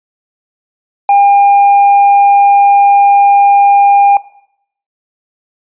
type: tone with tanh clipping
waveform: triangle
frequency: 804 Hz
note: G5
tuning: 44 cents sharp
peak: -5 dBFS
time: 1.09-4.17 s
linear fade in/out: 2 ms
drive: 8 dB
effects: noise-tail reverb RT60 0.7 s tail -18 dB re dry + resampled to 8000 Hz